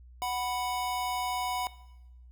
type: tone pair together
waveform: square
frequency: 740 / 987.8 Hz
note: F#5 / B5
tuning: 0 / 0 cents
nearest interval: perfect fourth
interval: 500 cents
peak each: -33 / -34 dBFS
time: 0.22-1.67 s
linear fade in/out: 0 ms
effects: noise-tail reverb RT60 0.9 s tail -17 dB re dry + added 61 Hz sine -49 dBFS peak until 2.31 s